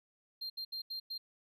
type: tone bursts at uneven times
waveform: triangle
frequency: 4186 Hz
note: C8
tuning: in tune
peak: -37 dBFS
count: 5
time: 0.41-0.5 / 0.57-0.65 / 0.72-0.82 / 0.9-1 / 1.1-1.18 s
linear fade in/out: 10 ms
effects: none